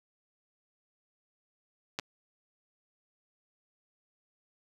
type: clicks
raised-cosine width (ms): 0.2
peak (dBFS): -15 / -21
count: 2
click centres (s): 1.989 / 1.996
effects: high-pass 80 Hz 12 dB/octave + 9-bit